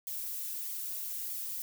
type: noise with flanger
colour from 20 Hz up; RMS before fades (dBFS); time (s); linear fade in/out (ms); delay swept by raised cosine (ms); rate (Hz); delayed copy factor
violet; -38; 0.07-1.62; 0; 0.89 to 4.19; 1.6; +0.5
effects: none